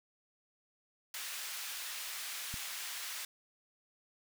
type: high-pass noise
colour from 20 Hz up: pink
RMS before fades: -42 dBFS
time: 1.14-3.25 s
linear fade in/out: 2 ms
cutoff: 1800 Hz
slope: 12 dB/octave
type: click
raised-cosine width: 5 ms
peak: -31 dBFS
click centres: 2.541 s
effects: none